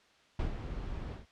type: noise with ADSR envelope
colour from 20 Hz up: brown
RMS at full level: -31 dBFS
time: 0.39-1.26 s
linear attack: 4 ms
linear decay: 110 ms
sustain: -8 dB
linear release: 140 ms
effects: white hiss -64 dBFS RMS until 1.31 s + low-pass 4000 Hz 12 dB/octave